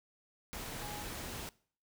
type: tone in noise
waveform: sine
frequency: 830.6 Hz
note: G#5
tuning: in tune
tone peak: -46 dBFS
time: 0.82-1.04 s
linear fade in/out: 0 ms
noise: pink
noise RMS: -43 dBFS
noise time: 0.53-1.49 s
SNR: -6 dB
effects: noise-tail reverb RT60 0.5 s tail -22 dB re dry